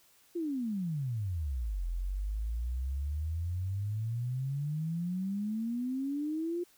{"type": "exponential two-way sweep", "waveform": "sine", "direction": "down then up", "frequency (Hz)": [355.6, 42.02, 355.6], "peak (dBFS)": -31, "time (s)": [0.35, 6.64], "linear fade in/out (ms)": 10, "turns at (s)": 1.86, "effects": ["white hiss -64 dBFS RMS until 6.77 s"]}